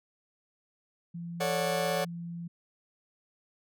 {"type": "tone", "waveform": "sine", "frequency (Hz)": 170.5, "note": "F3", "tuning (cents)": -41, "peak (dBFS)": -36, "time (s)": [1.14, 2.48], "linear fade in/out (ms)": 10}
{"type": "chord", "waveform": "40% pulse", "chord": "D major seventh", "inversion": "second", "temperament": "just", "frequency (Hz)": [440.5, 550.6, 587.3, 734.2], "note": ["A4", "C#5", "D5", "F#5"], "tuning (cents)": [2, -12, 0, -14], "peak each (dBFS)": [-35, -31, -33, -33], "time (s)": [1.4, 2.05], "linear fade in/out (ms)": 10}
{"effects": []}